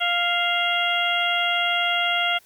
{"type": "harmonic tone with a mistuned harmonic", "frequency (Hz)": 698, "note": "F5", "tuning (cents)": -1, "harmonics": [1, 2, 3, 4, 5], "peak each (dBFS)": [-26, -26, -26, -26, -26], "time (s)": [0, 2.39], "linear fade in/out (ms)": 20, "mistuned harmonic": 5, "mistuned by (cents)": -98, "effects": ["white hiss -56 dBFS RMS until 2.45 s"]}